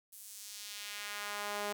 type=tone with high-pass filter sweep; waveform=sawtooth; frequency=205.9 Hz; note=G#3; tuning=15 cents flat; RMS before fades=-42 dBFS; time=0.12-1.73 s; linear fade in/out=10 ms; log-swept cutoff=11000 to 510 Hz; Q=0.98; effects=none